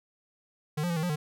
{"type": "tone with pitch steps", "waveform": "square", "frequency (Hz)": [151.2, 175.8, 169.8, 157.3, 177.7, 150.9], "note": ["D#3", "F3", "F3", "D#3", "F3", "D3"], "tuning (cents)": [-49, 12, -48, 19, 30, 47], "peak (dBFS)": -28, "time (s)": [0.77, 1.16], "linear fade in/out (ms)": 10, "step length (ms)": 65, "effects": []}